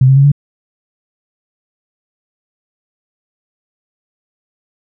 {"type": "tone with pitch steps", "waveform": "sine", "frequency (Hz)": [129.9, 134.17, 138.58, 143.14], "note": ["C3", "C3", "C#3", "D3"], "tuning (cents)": [-12, 44, 0, -44], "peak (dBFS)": -4, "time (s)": [0.01, 0.318], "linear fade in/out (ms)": 5, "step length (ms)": 77, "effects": []}